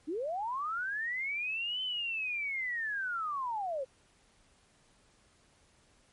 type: linear two-way sweep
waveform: sine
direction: up then down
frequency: 280 to 3072 to 504 Hz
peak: -32 dBFS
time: 0.07-3.85 s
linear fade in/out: 20 ms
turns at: 1.82 s
effects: pink hiss -66 dBFS RMS until 6.12 s + MP3 48 kbps